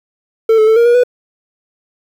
triangle tone with pitch steps, 447.5 / 433.6 / 442.6 / 469 / 478 / 493.1 Hz, A4 / A4 / A4 / A#4 / A#4 / B4, +29 / -25 / +10 / +11 / +43 / -3 cents, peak -4 dBFS, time 0.49-1.036 s, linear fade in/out 5 ms, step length 91 ms, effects 7-bit

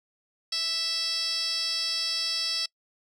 10% pulse tone with band-pass filter, 659.3 Hz, E5, in tune, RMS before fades -29 dBFS, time 0.52-2.66 s, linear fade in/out 5 ms, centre 5200 Hz, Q 7.4, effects noise-tail reverb RT60 0.1 s tail -25 dB re dry

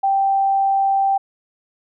sine tone, 783 Hz, G5, 2 cents flat, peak -14 dBFS, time 0.03-1.18 s, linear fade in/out 10 ms, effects none

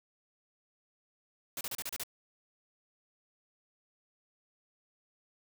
white noise bursts, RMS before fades -38 dBFS, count 7, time 1.57-2.035 s, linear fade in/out 2 ms, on 39 ms, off 32 ms, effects none

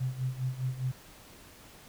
sine tone with tremolo, 128.9 Hz, C3, 26 cents flat, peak -27 dBFS, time 0-0.92 s, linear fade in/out 10 ms, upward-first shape sine, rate 4.9 Hz, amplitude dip 80%, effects pink hiss -53 dBFS RMS until 1.88 s

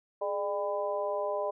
harmonic tone with a mistuned harmonic, 200.2 Hz, G3, 37 cents sharp, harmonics 2 / 3 / 4 / 5, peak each -36 / -31 / -39 / -37 dBFS, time 0.21-1.51 s, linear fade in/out 10 ms, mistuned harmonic 2, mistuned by +77 cents, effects none

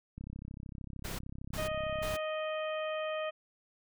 click train, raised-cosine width 5 ms, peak -31 dBFS, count 66, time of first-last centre 0.18-2.138 s, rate 33.2 Hz
pink noise bursts, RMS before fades -41 dBFS, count 3, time 1.04-2.17 s, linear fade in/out 10 ms, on 150 ms, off 340 ms
harmonic tone, 622.3 Hz, D#5, in tune, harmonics 1 / 2 / 3 / 4 / 5, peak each -34 / -41 / -45 / -45 / -47 dBFS, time 1.57-3.31 s, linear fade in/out 20 ms
effects none

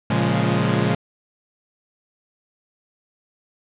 sawtooth chord, Bb minor seventh, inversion none, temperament equal with one note detuned, 115.2 / 138.59 / 174.61 / 207.7 Hz, Bb2 / Db3 / F3 / Ab3, -20 / 0 / 0 / 0 cents, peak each -19 dBFS, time 0.1-0.95 s, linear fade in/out 5 ms, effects resampled to 8000 Hz + 8-bit

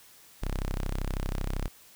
sawtooth tone, 32.74 Hz, C1, 2 cents sharp, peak -25 dBFS, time 0.42-1.68 s, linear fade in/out 0 ms, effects white hiss -55 dBFS RMS until 1.95 s

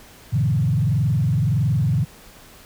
sine tone with frequency modulation, 130.81 Hz, C3, in tune, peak -16 dBFS, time 0.32-2.05 s, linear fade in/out 20 ms, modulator 21.6 Hz, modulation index 1.5, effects pink hiss -46 dBFS RMS until 2.65 s

